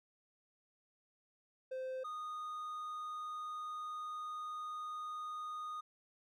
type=tone pair in turn; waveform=triangle; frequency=519 / 1234.4 Hz; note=C5 / D#6; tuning=-14 / -14 cents; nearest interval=octave + minor third; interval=1500 cents; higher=second; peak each=-37 / -39 dBFS; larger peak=first; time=1.71-2.04 / 2.04-5.81 s; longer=second; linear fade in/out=10 ms; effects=none